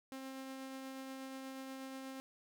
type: tone with tremolo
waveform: sawtooth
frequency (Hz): 265.7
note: C4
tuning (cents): +27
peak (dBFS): -40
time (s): 0.12-2.2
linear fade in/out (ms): 0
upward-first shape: triangle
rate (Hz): 8.3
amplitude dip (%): 25
effects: none